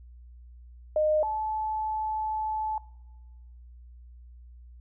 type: tone pair in turn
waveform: sine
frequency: 614 / 866.5 Hz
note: D#5 / A5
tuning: -23 / -27 cents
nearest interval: tritone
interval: 596 cents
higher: second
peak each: -21 / -27 dBFS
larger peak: first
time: 0.96-1.23 / 1.23-2.78 s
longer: second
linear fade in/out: 2 ms
effects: noise-tail reverb RT60 1.0 s tail -21 dB re dry + added 60 Hz sine -46 dBFS peak until 4.8 s